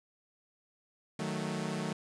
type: chord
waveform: sawtooth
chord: D# diminished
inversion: none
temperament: equal with one note detuned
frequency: 155.56 / 185.64 / 220 Hz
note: D#3 / F#3 / A3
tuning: 0 / +6 / 0 cents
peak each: -34 dBFS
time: 1.19-1.93 s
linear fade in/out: 5 ms
effects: resampled to 22050 Hz + 9-bit